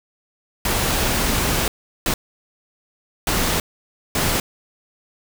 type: noise bursts at uneven times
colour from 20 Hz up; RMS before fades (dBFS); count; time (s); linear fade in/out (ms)
pink; -20; 4; 0.65-1.68 / 2.06-2.14 / 3.27-3.6 / 4.15-4.4; 2
effects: none